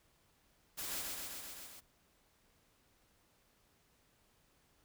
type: noise with echo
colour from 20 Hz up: white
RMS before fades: -42 dBFS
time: 0.77-1.03 s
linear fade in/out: 20 ms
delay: 130 ms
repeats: 6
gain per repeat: -2 dB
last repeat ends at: 1.81 s
effects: pink hiss -72 dBFS RMS until 4.84 s